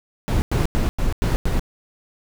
brown noise bursts, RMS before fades -19 dBFS, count 6, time 0.28-1.595 s, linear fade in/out 0 ms, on 140 ms, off 95 ms, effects none

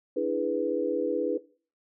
sine chord, E dominant seventh, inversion third, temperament equal, 293.7 / 329.6 / 415.3 / 493.9 Hz, D4 / E4 / G#4 / B4, 0 / 0 / 0 / 0 cents, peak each -32 / -32 / -31 / -28 dBFS, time 0.16-1.38 s, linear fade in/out 10 ms, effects noise-tail reverb RT60 0.4 s tail -19 dB re dry

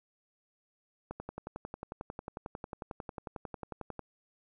click train, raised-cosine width 1 ms, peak -25 dBFS, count 33, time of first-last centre 1.11-3.993 s, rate 11.1 Hz, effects none

